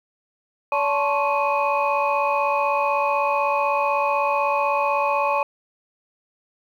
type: tone cluster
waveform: sine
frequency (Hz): 570 / 872 / 1056 / 1112 / 2498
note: C#5 / A5 / C6 / C#6 / D#7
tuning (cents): +48 / -16 / +16 / +5 / +6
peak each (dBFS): -23 / -22 / -28 / -24 / -27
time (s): 0.72-5.43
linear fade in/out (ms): 2
effects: tanh soft clip ceiling -11 dBFS + 9-bit